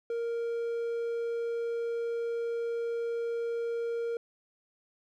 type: tone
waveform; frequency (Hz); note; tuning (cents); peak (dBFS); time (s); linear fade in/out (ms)
triangle; 466.2; A#4; 0; -28; 0.1-4.17; 2
effects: none